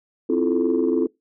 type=chord; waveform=sine; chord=F major seventh; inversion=second; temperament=just; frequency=261.9 / 327.4 / 349.2 / 436.5 Hz; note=C4 / E4 / F4 / A4; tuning=+2 / -12 / 0 / -14 cents; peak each=-22 dBFS; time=0.29-1.07 s; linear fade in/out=10 ms; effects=noise-tail reverb RT60 0.2 s tail -24 dB re dry + tanh soft clip ceiling -10 dBFS